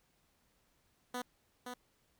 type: tone with echo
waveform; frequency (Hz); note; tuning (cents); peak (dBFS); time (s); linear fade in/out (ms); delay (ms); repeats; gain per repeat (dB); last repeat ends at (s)
10% pulse; 247.7; B3; +5; -29; 1.14-1.22; 5; 520; 1; -5; 1.74
effects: pink hiss -74 dBFS RMS until 2.19 s